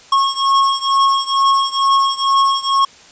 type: beating tone pair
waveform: square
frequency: 1092 / 1094.2 Hz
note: C#6 / C#6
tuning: -26 / -23 cents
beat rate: 2.2 Hz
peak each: -15 / -17 dBFS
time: 0.12-2.85 s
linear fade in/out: 5 ms
effects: white hiss -43 dBFS RMS until 3.11 s + resampled to 16000 Hz